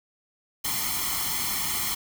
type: noise with comb filter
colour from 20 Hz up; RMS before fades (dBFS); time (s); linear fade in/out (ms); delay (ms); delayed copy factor
white; -28; 0.64-1.95; 10; 0.94; +0.75
effects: none